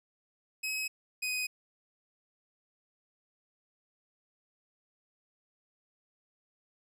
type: tone pair in turn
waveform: sawtooth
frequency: 2552 / 2504 Hz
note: D#7 / D#7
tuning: +43 / +10 cents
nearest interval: unison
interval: 33 cents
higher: first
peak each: -29 / -28 dBFS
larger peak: second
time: 0.63-0.88 / 1.22-1.47 s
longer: neither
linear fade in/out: 10 ms
effects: resampled to 32000 Hz + 11-bit